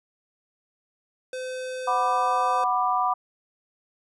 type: tone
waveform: square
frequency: 512 Hz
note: C5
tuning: 38 cents flat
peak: -31 dBFS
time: 1.33-2.64 s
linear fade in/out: 2 ms
type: chord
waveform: sine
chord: B minor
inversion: second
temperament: just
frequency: 740.8 / 987.8 / 1185.3 Hz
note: F#5 / B5 / D6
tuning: +2 / 0 / +16 cents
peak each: -25 dBFS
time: 1.87-3.14 s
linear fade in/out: 10 ms
effects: resampled to 24000 Hz

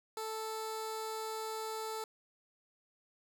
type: tone with notch filter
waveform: 15% pulse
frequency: 440 Hz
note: A4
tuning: in tune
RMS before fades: -40 dBFS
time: 0.17-2.04 s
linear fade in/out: 2 ms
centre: 1900 Hz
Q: 1.9
effects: none

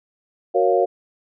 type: chord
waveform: sine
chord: Gb major seventh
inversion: none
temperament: equal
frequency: 370 / 466.2 / 554.4 / 698.5 Hz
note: Gb4 / Bb4 / Db5 / F5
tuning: 0 / 0 / 0 / 0 cents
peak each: -20 dBFS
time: 0.54-0.86 s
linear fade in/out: 20 ms
effects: none

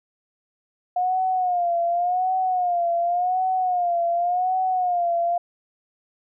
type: tone with vibrato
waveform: sine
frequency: 716 Hz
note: F5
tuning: 43 cents sharp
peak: -19 dBFS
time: 0.96-5.38 s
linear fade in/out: 5 ms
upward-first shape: sine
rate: 0.89 Hz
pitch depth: 81 cents each way
effects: none

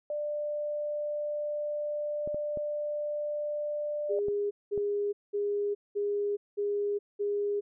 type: tone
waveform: sine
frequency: 593 Hz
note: D5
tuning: 17 cents sharp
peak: -30 dBFS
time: 0.1-4.19 s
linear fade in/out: 2 ms
type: clicks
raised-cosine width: 2 ms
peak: -27 dBFS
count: 5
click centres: 2.275 / 2.345 / 2.573 / 4.284 / 4.777 s
type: tone bursts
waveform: sine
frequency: 408.9 Hz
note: G#4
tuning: 27 cents flat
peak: -27 dBFS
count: 6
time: 4.09-7.61 s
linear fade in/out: 20 ms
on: 420 ms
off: 200 ms
effects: none

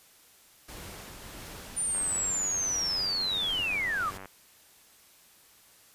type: noise with tremolo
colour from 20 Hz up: pink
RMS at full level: -43 dBFS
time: 0.68-4.18 s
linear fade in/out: 10 ms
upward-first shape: triangle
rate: 1.5 Hz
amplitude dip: 30%
type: linear sweep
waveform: sine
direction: down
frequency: 9280 to 1108.7 Hz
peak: -27 dBFS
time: 1.76-4.11 s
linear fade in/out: 20 ms
type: click train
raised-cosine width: 0.5 ms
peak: -28 dBFS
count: 222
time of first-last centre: 1.95-4.257 s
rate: 95.8 Hz
effects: white hiss -58 dBFS RMS until 5.94 s + resampled to 32000 Hz

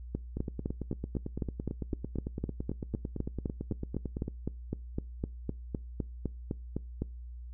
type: two click trains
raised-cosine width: 3 ms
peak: -22 / -19 dBFS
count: 36 / 28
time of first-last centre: 0.37-4.281 / 0.15-7.02 s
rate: 8.95 / 3.93 Hz
effects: noise-tail reverb RT60 0.3 s tail -24 dB re dry + added 60 Hz sine -41 dBFS peak until 7.53 s

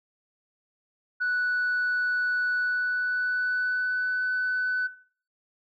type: tone with pitch glide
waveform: sine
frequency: 1480 to 1501.5 Hz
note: F#6 to F#6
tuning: 0 to +25 cents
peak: -22 dBFS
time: 1.2-4.88 s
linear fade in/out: 20 ms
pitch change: +25 cents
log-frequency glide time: 2.56-4.2 s
effects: noise-tail reverb RT60 0.5 s tail -19 dB re dry + tanh soft clip ceiling -21 dBFS

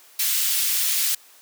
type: high-pass noise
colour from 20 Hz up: white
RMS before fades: -22 dBFS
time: 0.19-1.15 s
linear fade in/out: 5 ms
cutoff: 2400 Hz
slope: 12 dB/octave
effects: white hiss -51 dBFS RMS until 1.41 s + high-pass 400 Hz 12 dB/octave

